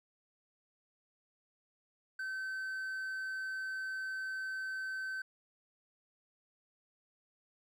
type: tone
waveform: triangle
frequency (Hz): 1537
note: G6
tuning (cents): -35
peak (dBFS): -35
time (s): 2.19-5.22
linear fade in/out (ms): 5
effects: none